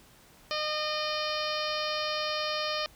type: harmonic tone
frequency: 610 Hz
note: D#5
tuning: 34 cents flat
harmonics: 1 / 2 / 3 / 4 / 5 / 6 / 7 / 8 / 9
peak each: -34 / -35 / -40 / -39 / -38 / -42 / -39 / -38 / -42 dBFS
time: 0.51-2.86 s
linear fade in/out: 0 ms
effects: pink hiss -57 dBFS RMS until 2.95 s

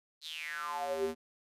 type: tone with high-pass filter sweep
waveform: square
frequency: 79.9 Hz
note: D#2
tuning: 47 cents sharp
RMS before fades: -37 dBFS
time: 0.21-1.15 s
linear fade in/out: 50 ms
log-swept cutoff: 4300 to 280 Hz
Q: 8
effects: resampled to 32000 Hz

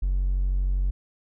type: tone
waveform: triangle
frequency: 46.39 Hz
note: F#1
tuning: 5 cents sharp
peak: -18 dBFS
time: 0.02-0.91 s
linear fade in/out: 10 ms
effects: tanh soft clip ceiling -16 dBFS

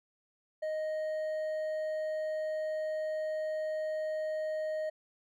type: tone with hard clipping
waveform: triangle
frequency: 622.3 Hz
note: D#5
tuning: in tune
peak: -33 dBFS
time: 0.62-4.9 s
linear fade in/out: 10 ms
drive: 7 dB
effects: none

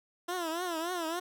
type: tone with vibrato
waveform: 15% pulse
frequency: 341.1 Hz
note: F4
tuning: 41 cents flat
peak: -26 dBFS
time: 0.28-1.2 s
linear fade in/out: 10 ms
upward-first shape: triangle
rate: 3.5 Hz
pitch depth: 150 cents each way
effects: none

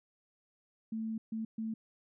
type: tone bursts at uneven times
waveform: sine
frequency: 222 Hz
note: A3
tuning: 16 cents sharp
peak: -34 dBFS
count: 3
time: 0.92-1.18 / 1.32-1.45 / 1.58-1.74 s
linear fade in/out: 5 ms
effects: none

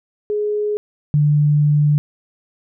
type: tone pair in turn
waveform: sine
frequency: 418.5 / 147.96 Hz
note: G#4 / D3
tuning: +13 / +13 cents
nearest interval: octave + tritone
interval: 1800 cents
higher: first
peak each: -17 / -11 dBFS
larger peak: second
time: 0.3-0.77 / 1.14-1.98 s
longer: second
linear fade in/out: 0 ms
effects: none

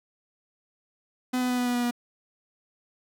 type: tone with pitch steps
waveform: 45% pulse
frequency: 252.2 / 250.3 / 248.4 / 246.6 / 244.7 / 242.9 / 241.1 Hz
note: B3 / B3 / B3 / B3 / B3 / B3 / B3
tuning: +36 / +23 / +10 / -2 / -16 / -29 / -41 cents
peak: -24 dBFS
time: 1.33-1.911 s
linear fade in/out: 10 ms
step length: 83 ms
effects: none

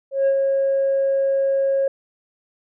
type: tone with ADSR envelope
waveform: sine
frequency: 545 Hz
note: C#5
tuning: 29 cents flat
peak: -11 dBFS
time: 0.11-1.88 s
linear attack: 160 ms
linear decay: 68 ms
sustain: -4 dB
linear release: 4 ms
effects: tanh soft clip ceiling -13 dBFS

